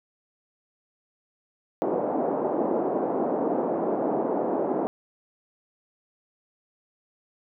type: band-pass noise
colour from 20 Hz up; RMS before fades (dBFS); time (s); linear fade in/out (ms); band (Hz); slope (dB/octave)
pink; -26; 1.82-4.87; 0; 260 to 790; 24
effects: none